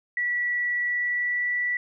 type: tone with pitch glide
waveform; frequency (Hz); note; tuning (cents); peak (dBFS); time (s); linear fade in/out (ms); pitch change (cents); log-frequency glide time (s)
sine; 1947 to 1959.4; B6 to B6; -25 to -14; -23; 0.17-1.77; 2; +11; 0.82-1.47
effects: none